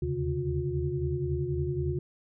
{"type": "tone cluster", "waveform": "sine", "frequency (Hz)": [76.9, 80.7, 133.9, 144.6, 358.3], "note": ["D#2", "E2", "C3", "D3", "F4"], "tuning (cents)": [-20, -36, 40, -27, 44], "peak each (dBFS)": [-38, -35, -32, -35, -32], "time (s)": [0.02, 1.99], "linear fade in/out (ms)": 5, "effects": []}